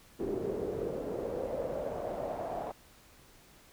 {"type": "noise with band-pass filter sweep", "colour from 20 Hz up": "brown", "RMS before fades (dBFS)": -36, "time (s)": [0.19, 2.72], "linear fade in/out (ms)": 10, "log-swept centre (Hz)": [380, 700], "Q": 5, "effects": ["pink hiss -59 dBFS RMS until 3.72 s"]}